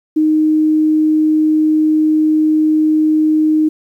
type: tone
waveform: sine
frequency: 310 Hz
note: D#4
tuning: 6 cents flat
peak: -9 dBFS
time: 0.16-3.69 s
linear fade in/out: 10 ms
effects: 8-bit